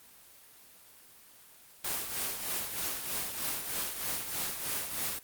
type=noise with tremolo; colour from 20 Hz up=white; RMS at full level=-32 dBFS; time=1.84-5.19 s; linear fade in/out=5 ms; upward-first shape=triangle; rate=3.2 Hz; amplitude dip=60%; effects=white hiss -56 dBFS RMS until 5.23 s + Opus 24 kbps